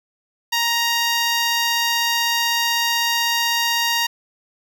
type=tone; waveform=10% pulse; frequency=936 Hz; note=A#5; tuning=7 cents sharp; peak=-9 dBFS; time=0.52-4.07 s; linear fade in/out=10 ms; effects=none